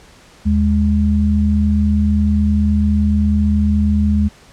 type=tone pair together; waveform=sine; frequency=78.14 / 207.7 Hz; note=D#2 / G#3; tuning=+8 / 0 cents; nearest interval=octave + perfect fourth; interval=1692 cents; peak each=-14 dBFS; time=0.45-4.29 s; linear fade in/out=20 ms; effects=pink hiss -45 dBFS RMS until 4.52 s + low-pass 8000 Hz 12 dB/octave